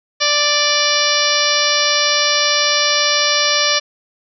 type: harmonic tone with a mistuned harmonic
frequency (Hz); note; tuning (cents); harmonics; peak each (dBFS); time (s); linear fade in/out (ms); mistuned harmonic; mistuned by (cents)
587.3; D5; 0; 1 / 2 / 3 / 4 / 5 / 6 / 7 / 8 / 9 / 10; -22 / -22 / -22 / -22 / -22 / -22 / -22 / -22 / -22 / -22; 0.2-3.8; 20; 10; -49
effects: none